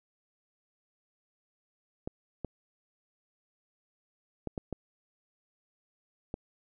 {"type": "clicks", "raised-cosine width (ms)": 2, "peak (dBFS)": -21, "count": 6, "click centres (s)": [2.075, 2.447, 4.473, 4.578, 4.727, 6.341], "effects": []}